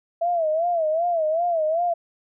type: tone with vibrato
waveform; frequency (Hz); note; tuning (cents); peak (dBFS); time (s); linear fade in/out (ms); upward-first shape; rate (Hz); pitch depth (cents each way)
sine; 659.3; E5; 0; -19; 0.21-1.94; 10; sine; 2.6; 120
effects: none